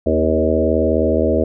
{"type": "harmonic tone with a mistuned harmonic", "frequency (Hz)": 79.2, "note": "D#2", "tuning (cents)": 31, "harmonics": [1, 3, 4, 5, 6, 7, 8], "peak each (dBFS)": [-21, -21, -21, -21, -21, -21, -21], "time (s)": [0.06, 1.44], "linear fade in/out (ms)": 5, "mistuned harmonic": 6, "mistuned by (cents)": 16, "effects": []}